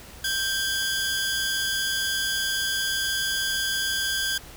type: tone cluster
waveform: sawtooth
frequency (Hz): 1573 / 3396 / 4932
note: G6 / G#7 / D#8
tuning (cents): +6 / +38 / -16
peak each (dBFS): -23 / -27 / -28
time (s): 0.24-4.38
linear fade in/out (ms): 5
effects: added 60 Hz sine -49 dBFS peak until 4.56 s + pink hiss -45 dBFS RMS until 4.56 s